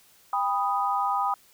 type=chord; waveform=sine; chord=G augmented; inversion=none; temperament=equal with one note detuned; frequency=798.6 / 987.8 / 1244.5 Hz; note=G5 / B5 / D#6; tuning=+32 / 0 / 0 cents; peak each=-27 / -28 / -27 dBFS; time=0.33-1.34 s; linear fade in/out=2 ms; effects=white hiss -58 dBFS RMS until 1.53 s